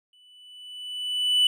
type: tone with exponential growth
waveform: triangle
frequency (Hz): 2980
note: F#7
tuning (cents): +12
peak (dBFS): -14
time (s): 0.13-1.47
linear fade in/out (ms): 2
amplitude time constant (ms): 290
effects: none